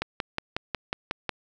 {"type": "click train", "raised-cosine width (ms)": 0.3, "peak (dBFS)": -11, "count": 8, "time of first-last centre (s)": [0.02, 1.293], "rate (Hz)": 5.5, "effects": []}